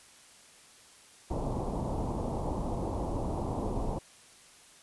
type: low-pass noise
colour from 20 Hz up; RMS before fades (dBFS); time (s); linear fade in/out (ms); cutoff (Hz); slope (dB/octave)
pink; -33; 1.3-3.99; 10; 1000; 48
effects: white hiss -56 dBFS RMS until 4.82 s + resampled to 24000 Hz